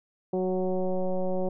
sine tone with frequency modulation, 184.7 Hz, F#3, 3 cents flat, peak -24 dBFS, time 0.33-1.49 s, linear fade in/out 5 ms, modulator 185 Hz, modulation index 2.5, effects none

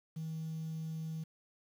triangle tone, 159.8 Hz, D#3, 47 cents sharp, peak -34 dBFS, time 0.16-1.24 s, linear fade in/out 10 ms, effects tanh soft clip ceiling -34 dBFS + 10-bit

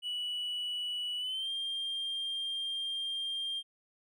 triangle tone with pitch glide, 2947 to 3195 Hz, F#7 to G7, -8 to +32 cents, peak -31 dBFS, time 0.02-3.63 s, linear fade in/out 50 ms, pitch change +140 cents, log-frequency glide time 1.18-1.5 s, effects tanh soft clip ceiling -28 dBFS

